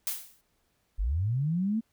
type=noise with exponential decay; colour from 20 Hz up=blue; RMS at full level=-28 dBFS; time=0.07-0.41 s; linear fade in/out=0 ms; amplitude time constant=72 ms
type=linear sweep; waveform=sine; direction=up; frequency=40.22 to 230.2 Hz; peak=-25 dBFS; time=0.98-1.81 s; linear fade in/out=20 ms
effects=pink hiss -73 dBFS RMS until 1.92 s